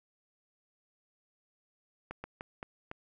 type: slowing click train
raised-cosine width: 0.5 ms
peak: -25 dBFS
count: 5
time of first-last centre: 2.11-2.914 s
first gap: 130 ms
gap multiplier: 1.3
effects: none